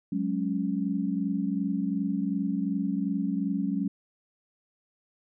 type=chord; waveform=sine; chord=F# suspended second; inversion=none; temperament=equal; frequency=185 / 207.7 / 277.2 Hz; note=F#3 / G#3 / C#4; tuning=0 / 0 / 0 cents; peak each=-30 dBFS; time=0.12-3.88 s; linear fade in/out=5 ms; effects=none